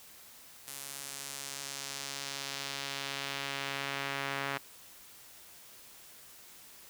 sawtooth tone with band-pass filter sweep, 138.59 Hz, C#3, in tune, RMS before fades -39 dBFS, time 0.67-4.58 s, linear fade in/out 10 ms, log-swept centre 11000 to 1800 Hz, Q 1, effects white hiss -54 dBFS RMS until 6.89 s

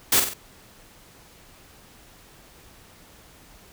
white noise with echo, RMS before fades -18 dBFS, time 0.12-0.2 s, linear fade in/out 5 ms, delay 46 ms, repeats 3, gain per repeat -6 dB, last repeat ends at 0.338 s, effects pink hiss -51 dBFS RMS until 3.72 s

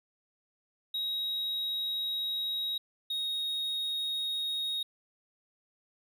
triangle tone pair in turn, 3806 / 3749 Hz, A#7 / A#7, +35 / +9 cents, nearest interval unison, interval 26 cents, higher first, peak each -29 / -29 dBFS, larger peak neither, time 0.94-2.78 / 3.1-4.83 s, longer first, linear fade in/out 5 ms, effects none

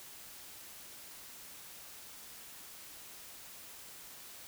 silence, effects white hiss -51 dBFS RMS until 4.47 s

